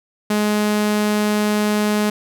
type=tone; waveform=sawtooth; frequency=210 Hz; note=G#3; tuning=19 cents sharp; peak=-12 dBFS; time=0.3-2.1 s; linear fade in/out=5 ms; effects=none